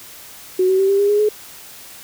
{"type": "tone with pitch steps", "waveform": "sine", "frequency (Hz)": [370, 378.4, 387.1, 395.9, 404.9, 414.1, 423.5], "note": ["F#4", "F#4", "G4", "G4", "G#4", "G#4", "G#4"], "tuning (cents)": [0, 39, -22, 17, -44, -5, 34], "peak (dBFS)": -12, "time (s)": [0.59, 1.29], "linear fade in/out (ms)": 5, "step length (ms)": 100, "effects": ["white hiss -39 dBFS RMS until 2.03 s"]}